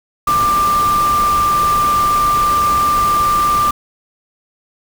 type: tone in noise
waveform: sine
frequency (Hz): 1187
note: D6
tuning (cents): +18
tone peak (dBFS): -11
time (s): 0.27-3.71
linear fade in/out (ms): 5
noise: pink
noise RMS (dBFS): -24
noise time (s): 0.27-3.71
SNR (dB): +10
effects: none

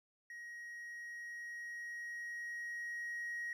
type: tone with level ramp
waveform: triangle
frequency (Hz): 1891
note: A#6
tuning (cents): +24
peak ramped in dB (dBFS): -45 to -36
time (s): 0.3-3.53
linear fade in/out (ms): 2
effects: tanh soft clip ceiling -34 dBFS

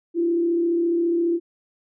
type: tone with frequency modulation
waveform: sine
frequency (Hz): 340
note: F4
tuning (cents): -46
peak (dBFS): -18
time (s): 0.14-1.4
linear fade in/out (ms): 50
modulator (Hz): 34.6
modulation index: 0.36
effects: none

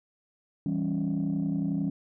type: chord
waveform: sine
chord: C# diminished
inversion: first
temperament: equal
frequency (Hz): 164.81 / 196 / 277.2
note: E3 / G3 / C#4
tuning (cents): 0 / 0 / 0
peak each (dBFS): -29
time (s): 0.66-1.9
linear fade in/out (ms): 2
effects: tanh soft clip ceiling -21 dBFS

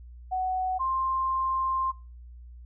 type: tone pair in turn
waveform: sine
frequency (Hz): 745 / 1053.6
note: F#5 / C6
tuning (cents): +12 / +12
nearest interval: tritone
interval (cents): 600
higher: second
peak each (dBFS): -25 / -25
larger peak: neither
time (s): 0.31-0.79 / 0.79-1.92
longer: second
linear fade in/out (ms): 20
effects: noise-tail reverb RT60 0.3 s tail -18 dB re dry + added 60 Hz sine -43 dBFS peak until 2.65 s

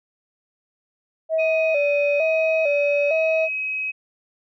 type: tone with vibrato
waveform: sine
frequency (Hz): 609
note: D#5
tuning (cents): -37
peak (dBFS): -17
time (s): 1.29-3.49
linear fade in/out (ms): 50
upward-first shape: square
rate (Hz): 1.1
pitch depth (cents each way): 91
type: tone with pitch glide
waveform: sine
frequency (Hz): 2508 to 2543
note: D#7 to D#7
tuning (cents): +13 to +37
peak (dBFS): -23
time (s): 1.38-3.92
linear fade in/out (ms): 20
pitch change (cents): +24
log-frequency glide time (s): 2.01-3.05
effects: tanh soft clip ceiling -10 dBFS

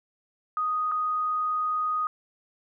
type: tone with dropouts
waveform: sine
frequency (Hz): 1244.5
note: D#6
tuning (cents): 0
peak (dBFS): -24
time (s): 0.57-2.07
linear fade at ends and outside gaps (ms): 1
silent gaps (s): 0.915-0.919
effects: none

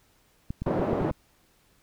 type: clicks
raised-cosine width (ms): 5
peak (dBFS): -19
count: 7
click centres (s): 0.505 / 0.62 / 0.668 / 0.796 / 0.931 / 1.014 / 1.112
type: band-pass noise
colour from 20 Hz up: pink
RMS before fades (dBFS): -27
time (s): 0.66-1.11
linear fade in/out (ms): 5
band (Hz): 200 to 610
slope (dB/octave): 12
effects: pink hiss -64 dBFS RMS until 1.82 s

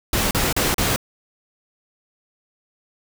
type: noise bursts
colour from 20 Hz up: pink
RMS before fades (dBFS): -20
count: 4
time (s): 0.13-0.961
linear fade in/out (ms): 2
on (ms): 180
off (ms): 37
effects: none

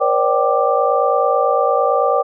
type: tone cluster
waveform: sine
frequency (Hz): 482.1 / 543 / 592 / 775 / 1180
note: B4 / C#5 / D5 / G5 / D6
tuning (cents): -42 / -36 / +14 / -20 / +8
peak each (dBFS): -19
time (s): 0-2.23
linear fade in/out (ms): 20
effects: none

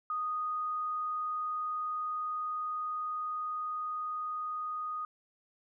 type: tone with level ramp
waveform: sine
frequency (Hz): 1240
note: D#6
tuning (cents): -6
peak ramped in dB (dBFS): -31 to -34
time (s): 0.1-5.05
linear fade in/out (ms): 2
effects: none

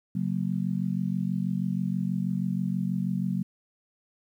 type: chord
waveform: sine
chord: F# major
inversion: second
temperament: just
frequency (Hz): 138.75 / 185 / 231.2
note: C#3 / F#3 / A#3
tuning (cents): +2 / 0 / -14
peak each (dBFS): -32 / -27 / -33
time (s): 0.15-3.43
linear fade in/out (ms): 5
effects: 10-bit

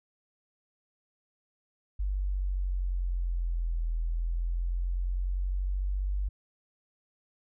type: exponential two-way sweep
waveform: sine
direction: down then up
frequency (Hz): 49 to 41.15 to 49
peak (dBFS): -27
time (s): 1.99-6.29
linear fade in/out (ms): 10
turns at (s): 3.91
effects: none

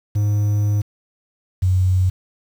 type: tone pair in turn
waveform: triangle / sine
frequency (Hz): 103.83 / 92.5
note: G#2 / F#2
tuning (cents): 0 / 0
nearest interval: major second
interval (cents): 200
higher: first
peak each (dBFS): -13 / -13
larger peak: neither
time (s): 0.15-0.82 / 1.62-2.1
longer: first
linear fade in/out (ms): 10
effects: 7-bit

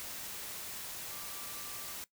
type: tone in noise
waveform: sine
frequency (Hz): 1174.7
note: D6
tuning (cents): 0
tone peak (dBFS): -54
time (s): 1.11-1.93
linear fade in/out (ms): 0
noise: white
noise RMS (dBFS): -43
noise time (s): 0-2.04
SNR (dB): -14
effects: noise-tail reverb RT60 0.1 s tail -18 dB re dry

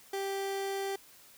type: tone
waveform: 30% pulse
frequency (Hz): 392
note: G4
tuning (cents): 0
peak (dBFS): -30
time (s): 0.13-0.96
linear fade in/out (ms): 5
effects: white hiss -57 dBFS RMS until 1.37 s

